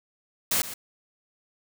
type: noise with echo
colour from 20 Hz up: white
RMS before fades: -24 dBFS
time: 0.51-0.62 s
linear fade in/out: 5 ms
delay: 120 ms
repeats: 1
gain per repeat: -13 dB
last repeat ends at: 0.74 s
effects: none